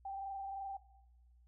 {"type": "tone with frequency modulation", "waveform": "sine", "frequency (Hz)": 784, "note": "G5", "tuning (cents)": 0, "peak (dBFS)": -40, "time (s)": [0.05, 0.77], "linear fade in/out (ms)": 5, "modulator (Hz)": 23.1, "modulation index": 0.58, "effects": ["noise-tail reverb RT60 1.0 s tail -18 dB re dry", "added 60 Hz sine -62 dBFS peak until 1.47 s"]}